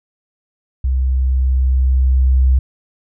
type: tone with level ramp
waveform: sine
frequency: 64.8 Hz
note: C2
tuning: 16 cents flat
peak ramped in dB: -13 to -8 dBFS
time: 0.84-2.59 s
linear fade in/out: 5 ms
effects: none